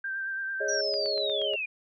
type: tone with vibrato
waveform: sine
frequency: 1572 Hz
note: G6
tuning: 4 cents sharp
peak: -30 dBFS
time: 0.04-0.81 s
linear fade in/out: 5 ms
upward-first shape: sine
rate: 9 Hz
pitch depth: 24 cents each way
type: chord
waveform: sine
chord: Ab suspended fourth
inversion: none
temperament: equal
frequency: 415.3 / 554.4 / 622.3 Hz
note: Ab4 / Db5 / Eb5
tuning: 0 / 0 / 0 cents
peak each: -33 / -33 / -32 dBFS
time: 0.6-1.56 s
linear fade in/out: 10 ms
type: linear sweep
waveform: sine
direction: down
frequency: 5880 to 2392 Hz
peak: -29 dBFS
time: 0.68-1.66 s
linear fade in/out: 10 ms
type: click train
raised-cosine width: 0.3 ms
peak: -29 dBFS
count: 6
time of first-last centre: 0.94-1.536 s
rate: 8.39 Hz
effects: none